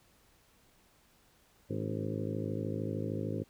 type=harmonic tone with a mistuned harmonic; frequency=53.2 Hz; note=G#1; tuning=42 cents sharp; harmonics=2 / 3 / 4 / 5 / 6 / 7 / 8 / 9 / 10; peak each=-38 / -40 / -41 / -42 / -43 / -43 / -44 / -45 / -45 dBFS; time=1.69-3.44 s; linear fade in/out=20 ms; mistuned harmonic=5; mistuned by=+67 cents; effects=pink hiss -66 dBFS RMS until 3.49 s